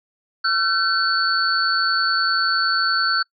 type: tone cluster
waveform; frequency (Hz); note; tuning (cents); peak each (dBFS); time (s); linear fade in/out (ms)
sine; 1355 / 1526 / 4449; E6 / G6 / C#8; +47 / -47 / +5; -21; 0.44-3.23; 10
effects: noise-tail reverb RT60 0.1 s tail -26 dB re dry